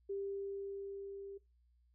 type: tone with level ramp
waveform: sine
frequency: 395.8 Hz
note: G4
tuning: 17 cents sharp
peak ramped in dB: -37 to -46 dBFS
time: 0.09-1.38 s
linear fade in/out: 10 ms
effects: noise-tail reverb RT60 0.2 s tail -19 dB re dry + added 60 Hz sine -68 dBFS peak until 1.94 s